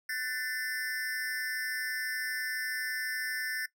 square tone with amplitude modulation, 1773 Hz, A6, 13 cents sharp, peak -29 dBFS, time 0.09-3.66 s, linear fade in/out 5 ms, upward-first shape sine, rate 268 Hz, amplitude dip 100%, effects noise-tail reverb RT60 0.1 s tail -18 dB re dry

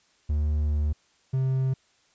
triangle tone pair in turn, 74.8 / 131.72 Hz, D2 / C3, +32 / +12 cents, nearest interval minor seventh, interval 980 cents, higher second, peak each -20 dBFS, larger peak neither, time 0.29-0.93 / 1.33-1.74 s, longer first, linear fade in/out 10 ms, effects white hiss -64 dBFS RMS until 2.14 s + resampled to 16000 Hz

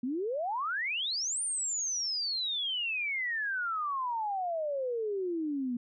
sine exponential two-way sweep, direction up then down, 235.7 to 9250 to 235.7 Hz, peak -30 dBFS, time 0.03-5.77 s, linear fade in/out 5 ms, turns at 1.42 s, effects none

